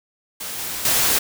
white noise with level steps, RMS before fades -30 / -28 / -18 dBFS, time 0.4-1.19 s, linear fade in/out 10 ms, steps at 0.58 / 0.85 s, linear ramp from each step 2 ms, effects none

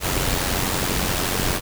pink noise with amplitude modulation, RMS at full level -20 dBFS, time 0-1.61 s, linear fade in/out 50 ms, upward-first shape sine, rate 91.7 Hz, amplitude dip 55%, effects none

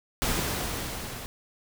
pink noise with level ramp, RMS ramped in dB -26 to -39 dBFS, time 0.22-1.26 s, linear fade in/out 0 ms, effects none

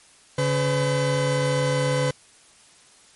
40% pulse tone pair together, 141.38 / 506 Hz, C#3 / B4, +34 / +42 cents, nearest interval octave + minor seventh, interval 2208 cents, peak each -22 dBFS, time 0.38-2.11 s, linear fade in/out 5 ms, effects white hiss -53 dBFS RMS until 3.15 s + MP3 48 kbps

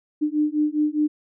sine beating tone pair, 298.8 / 303.7 Hz, D4 / D#4, +30 / -42 cents, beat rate 4.9 Hz, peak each -22 dBFS, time 0.21-1.08 s, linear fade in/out 20 ms, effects none

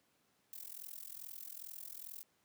violet noise with amplitude modulation, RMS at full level -45 dBFS, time 0.53-2.23 s, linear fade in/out 0 ms, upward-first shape sine, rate 42.4 Hz, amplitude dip 95%, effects pink hiss -75 dBFS RMS until 2.44 s + high-pass 150 Hz 12 dB/octave

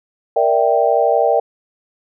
sine chord, E half-diminished seventh, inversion second, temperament equal, 466.2 / 587.3 / 659.3 / 784 Hz, Bb4 / D5 / E5 / G5, 0 / 0 / 0 / 0 cents, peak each -17 dBFS, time 0.36-1.4 s, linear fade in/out 5 ms, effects none

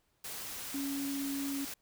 sine tone in noise, 277.6 Hz, C#4, 3 cents sharp, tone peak -34 dBFS, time 0.74-1.65 s, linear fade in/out 5 ms, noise white, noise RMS -42 dBFS, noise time 0.24-1.74 s, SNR +5 dB, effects pink hiss -75 dBFS RMS until 1.81 s

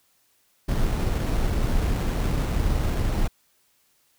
brown noise with sample-and-hold, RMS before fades -23 dBFS, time 0.68-3.28 s, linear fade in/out 10 ms, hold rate 4900 Hz, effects white hiss -65 dBFS RMS until 4.18 s

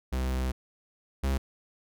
45% pulse tone pair in turn, 64.4 / 67.21 Hz, C2 / C2, -27 / +47 cents, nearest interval minor second, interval 74 cents, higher second, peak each -27 / -25 dBFS, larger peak second, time 0.12-0.52 / 1.23-1.38 s, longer first, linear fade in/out 10 ms, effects none

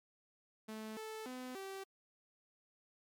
sawtooth tone with pitch steps, 218 / 437.9 / 253.6 / 387.3 Hz, A3 / A4 / B3 / G4, -16 / -8 / +46 / -21 cents, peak -40 dBFS, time 0.68-1.84 s, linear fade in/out 10 ms, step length 290 ms, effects MP3 96 kbps

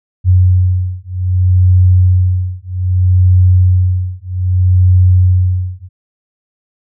sine beating tone pair, 91.1 / 91.73 Hz, F#2 / F#2, -26 / -14 cents, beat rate 0.63 Hz, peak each -10 dBFS, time 0.24-5.89 s, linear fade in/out 50 ms, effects none

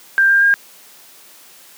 sine tone with pitch steps, 1585 / 1598 / 1616 Hz, G6 / G6 / G#6, +19 / +33 / -48 cents, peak -9 dBFS, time 0.18-0.54 s, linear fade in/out 0 ms, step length 120 ms, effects white hiss -44 dBFS RMS until 1.77 s + high-pass 200 Hz 12 dB/octave

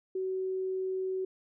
sine tone, 376.4 Hz, F#4, 30 cents sharp, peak -30 dBFS, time 0.15-1.25 s, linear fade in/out 5 ms, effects none

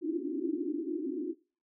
white band-pass noise, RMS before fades -34 dBFS, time 0.01-1.35 s, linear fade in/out 50 ms, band 270 to 360 Hz, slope 96 dB/octave, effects noise-tail reverb RT60 0.4 s tail -23 dB re dry

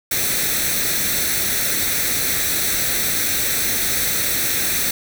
white noise with comb filter, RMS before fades -20 dBFS, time 0.11-4.91 s, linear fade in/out 5 ms, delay 0.5 ms, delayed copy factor +0.65, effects none

